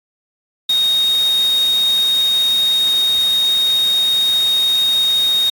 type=tone in noise; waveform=sine; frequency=3727 Hz; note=A#7; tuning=1 cent flat; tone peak=-12 dBFS; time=0.69-5.5 s; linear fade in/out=5 ms; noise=white; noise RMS=-29 dBFS; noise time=0.69-5.5 s; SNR=+14 dB; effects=AAC 64 kbps